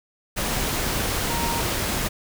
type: tone in noise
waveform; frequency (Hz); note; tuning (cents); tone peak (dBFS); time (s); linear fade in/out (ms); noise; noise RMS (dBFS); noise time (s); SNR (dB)
sine; 932.3; A#5; 0; -28; 1.29-1.62; 20; pink; -25; 0.36-2.09; -6
effects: none